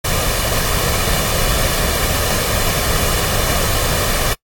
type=noise with comb filter; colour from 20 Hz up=pink; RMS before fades=-17 dBFS; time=0.04-4.34 s; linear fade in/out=10 ms; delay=1.7 ms; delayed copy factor=+0.5; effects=noise-tail reverb RT60 0.1 s tail -23 dB re dry + AAC 64 kbps